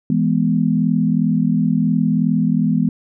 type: chord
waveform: sine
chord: E major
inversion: none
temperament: equal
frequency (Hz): 164.81 / 207.7 / 246.9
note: E3 / G#3 / B3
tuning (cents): 0 / 0 / 0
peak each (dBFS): -18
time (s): 0.1-2.89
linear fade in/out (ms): 2
effects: none